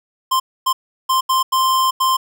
square tone bursts at uneven times, 1046.5 Hz, C6, in tune, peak -14 dBFS, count 6, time 0.31-0.4 / 0.66-0.73 / 1.09-1.21 / 1.29-1.43 / 1.52-1.91 / 2-2.17 s, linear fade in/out 10 ms, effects none

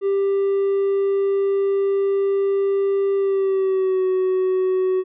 triangle tone with pitch glide, 394.4 to 373.1 Hz, G4 to F#4, +11 to +14 cents, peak -14 dBFS, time 0.01-5.04 s, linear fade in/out 50 ms, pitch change -97 cents, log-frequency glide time 3.16-4.05 s, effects tanh soft clip ceiling -10 dBFS + resampled to 8000 Hz

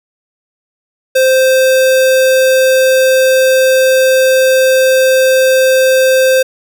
square tone, 522 Hz, C5, 4 cents flat, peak -7 dBFS, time 1.15-6.43 s, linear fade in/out 10 ms, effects none

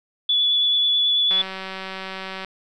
sine tone with vibrato, 3433 Hz, A7, 43 cents flat, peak -16 dBFS, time 0.29-1.42 s, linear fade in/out 5 ms, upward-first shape triangle, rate 9.2 Hz, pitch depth 13 cents each way
click train, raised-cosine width 0.3 ms, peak -16 dBFS, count 217, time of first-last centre 1.31-2.447 s, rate 190 Hz
effects none

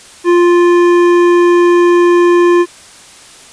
sine tone with hard clipping, 349.2 Hz, F4, in tune, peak -7 dBFS, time 0.24-2.66 s, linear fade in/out 50 ms, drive 12 dB, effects white hiss -37 dBFS RMS until 3.52 s + resampled to 22050 Hz

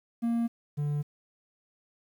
triangle tone pair in turn, 233.1 / 146.5 Hz, A#3 / D3, 0 / -4 cents, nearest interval minor sixth, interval 804 cents, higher first, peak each -23 / -25 dBFS, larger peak first, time 0.22-0.48 / 0.77-1.03 s, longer neither, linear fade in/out 20 ms, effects 10-bit

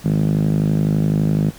5% pulse tone with band-pass filter, 51.91 Hz, G#1, in tune, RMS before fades -17 dBFS, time 0.04-1.51 s, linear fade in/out 20 ms, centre 170 Hz, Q 4.3, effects pink hiss -42 dBFS RMS until 1.58 s

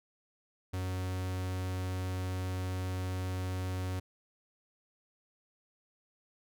45% pulse tone, 92.5 Hz, F#2, in tune, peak -33 dBFS, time 0.73-4 s, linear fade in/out 10 ms, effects none

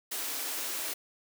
white high-pass noise, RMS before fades -35 dBFS, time 0.11-0.94 s, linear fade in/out 10 ms, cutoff 250 Hz, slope 96 dB/octave, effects none

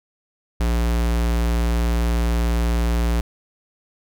square tone, 58.27 Hz, A#1, in tune, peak -18 dBFS, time 0.6-3.21 s, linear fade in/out 5 ms, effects none

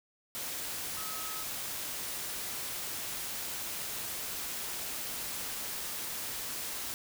sine tone in noise, 1280 Hz, D#6, 49 cents sharp, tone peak -44 dBFS, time 0.97-1.43 s, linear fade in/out 0 ms, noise white, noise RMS -38 dBFS, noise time 0.35-6.94 s, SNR -9 dB, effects none

